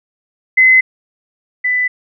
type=tone pair in turn; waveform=sine; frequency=2041 / 1994.4 Hz; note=C7 / B6; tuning=-44 / +16 cents; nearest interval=unison; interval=40 cents; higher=first; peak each=-5 / -12 dBFS; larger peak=first; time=0.57-0.81 / 1.64-1.88 s; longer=neither; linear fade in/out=10 ms; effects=none